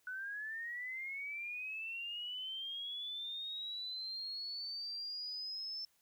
sine linear sweep, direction up, 1480 to 5310 Hz, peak -40 dBFS, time 0.07-5.85 s, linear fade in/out 2 ms, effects white hiss -74 dBFS RMS until 6.01 s

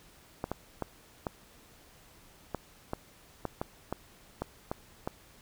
clicks, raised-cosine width 1 ms, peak -18 dBFS, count 12, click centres 0.441 / 0.516 / 0.823 / 1.268 / 2.547 / 2.934 / 3.453 / 3.615 / 3.926 / 4.42 / 4.715 / 5.075 s, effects pink hiss -58 dBFS RMS until 5.41 s

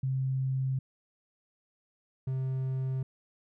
sine / triangle tone pair in turn, 132.2 / 131.45 Hz, C3 / C3, +18 / +8 cents, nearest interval unison, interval 10 cents, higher first, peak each -27 dBFS, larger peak neither, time 0.03-0.79 / 2.27-3.03 s, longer neither, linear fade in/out 5 ms, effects none

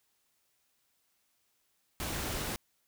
pink noise, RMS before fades -36 dBFS, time 2-2.56 s, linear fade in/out 0 ms, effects white hiss -75 dBFS RMS until 2.87 s

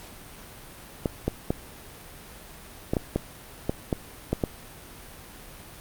clicks, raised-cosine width 2 ms, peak -10 dBFS, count 10, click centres 1.058 / 1.28 / 1.505 / 2.935 / 2.968 / 3.16 / 3.695 / 3.928 / 4.33 / 4.438 s, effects pink hiss -45 dBFS RMS until 5.8 s + Opus 48 kbps

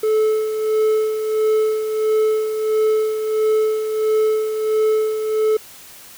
triangle tone with tremolo, 433.9 Hz, A4, 24 cents flat, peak -11 dBFS, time 0.03-5.57 s, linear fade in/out 5 ms, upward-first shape sine, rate 1.5 Hz, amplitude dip 55%, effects white hiss -41 dBFS RMS until 6.17 s

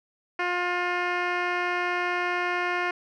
10% pulse tone with low-pass filter, 355.1 Hz, F4, 29 cents sharp, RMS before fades -27 dBFS, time 0.39-2.91 s, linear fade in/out 5 ms, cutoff 2500 Hz, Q 1.5, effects none

